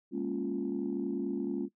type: chord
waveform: sine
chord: Bb minor seventh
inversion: third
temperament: equal with one note detuned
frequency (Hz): 203.8 / 233.1 / 277.2 / 349.2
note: Ab3 / Bb3 / Db4 / F4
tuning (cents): -32 / 0 / 0 / 0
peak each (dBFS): -37 / -37 / -34 / -35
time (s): 0.11-1.69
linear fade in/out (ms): 50
effects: noise-tail reverb RT60 0.1 s tail -18 dB re dry + tanh soft clip ceiling -23 dBFS